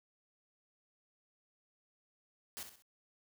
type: noise with echo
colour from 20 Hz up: white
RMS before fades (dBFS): -44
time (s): 2.57-2.63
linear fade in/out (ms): 0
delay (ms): 64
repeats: 3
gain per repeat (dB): -8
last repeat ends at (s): 2.822
effects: none